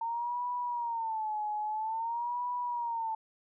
sine tone with vibrato, 909 Hz, A#5, 44 cents flat, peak -31 dBFS, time 0.01-3.15 s, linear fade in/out 5 ms, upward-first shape sine, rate 0.5 Hz, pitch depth 130 cents each way, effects none

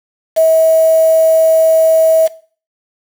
sine tone with quantisation, 644 Hz, E5, 41 cents flat, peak -6 dBFS, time 0.36-2.28 s, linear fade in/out 20 ms, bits 4, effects noise-tail reverb RT60 0.4 s tail -17 dB re dry

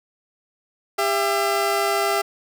20% pulse tone pair together, 399.8 / 671.9 Hz, G4 / E5, +34 / +33 cents, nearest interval major sixth, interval 899 cents, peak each -17 dBFS, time 0.98-2.22 s, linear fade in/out 10 ms, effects none

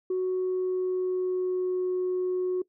sine tone with pitch glide, 370 to 366 Hz, F#4 to F#4, 0 to -19 cents, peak -23 dBFS, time 0.1-2.62 s, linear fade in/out 5 ms, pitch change -19 cents, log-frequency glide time 0.32-1.91 s, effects noise-tail reverb RT60 0.1 s tail -20 dB re dry + tanh soft clip ceiling -22 dBFS

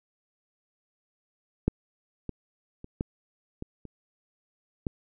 clicks, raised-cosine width 3 ms, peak -9 / -20 / -28 / -15 / -22 / -29 / -16 dBFS, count 7, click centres 1.68 / 2.293 / 2.844 / 3.009 / 3.624 / 3.853 / 4.868 s, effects none

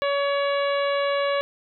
harmonic tone, 564 Hz, C#5, 30 cents sharp, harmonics 1 / 2 / 3 / 4 / 5 / 6 / 7, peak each -22 / -28 / -32 / -34 / -36 / -38 / -39 dBFS, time 0.02-1.41 s, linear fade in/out 0 ms, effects none

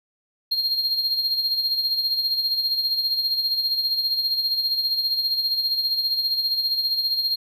triangle tone with tremolo, 4222 Hz, C8, 15 cents sharp, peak -17 dBFS, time 0.51-7.36 s, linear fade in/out 10 ms, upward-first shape sine, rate 15 Hz, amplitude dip 55%, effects none

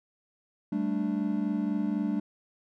triangle chord, G suspended second, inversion none, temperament equal, 196 / 220 / 293.7 Hz, G3 / A3 / D4, 0 / 0 / 0 cents, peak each -29 dBFS, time 0.72-2.2 s, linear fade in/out 5 ms, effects none

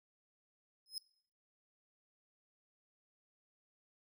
40% pulse tone with exponential growth, 5120 Hz, D#8, 49 cents sharp, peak -35 dBFS, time 0.86-0.98 s, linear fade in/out 1 ms, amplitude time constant 26 ms, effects noise-tail reverb RT60 0.6 s tail -21 dB re dry

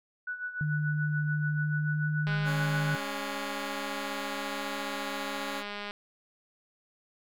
sine tone with tremolo, 1480 Hz, F#6, in tune, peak -31 dBFS, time 0.27-3 s, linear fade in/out 5 ms, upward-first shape sine, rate 6.9 Hz, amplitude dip 70%
sine tone with pitch glide, 150.5 to 151.99 Hz, D3 to D#3, +43 to -40 cents, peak -27 dBFS, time 0.61-2.95 s, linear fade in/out 0 ms, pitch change +17 cents, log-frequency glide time 1.63-2.12 s
click train, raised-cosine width 0.3 ms, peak -22 dBFS, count 747, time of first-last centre 2.27-5.909 s, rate 205 Hz
10% pulse tone, 278.2 Hz, C#4, 6 cents sharp, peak -27 dBFS, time 2.44-5.64 s, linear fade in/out 50 ms
effects none

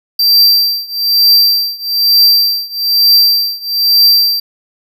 square tone with tremolo, 4699 Hz, D8, in tune, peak -4 dBFS, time 0.19-4.4 s, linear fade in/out 5 ms, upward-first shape triangle, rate 1.1 Hz, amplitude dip 95%, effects none

